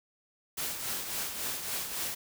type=noise with tremolo; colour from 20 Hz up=white; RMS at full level=-33 dBFS; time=0.57-2.15 s; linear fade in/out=10 ms; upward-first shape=triangle; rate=3.6 Hz; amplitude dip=55%; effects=none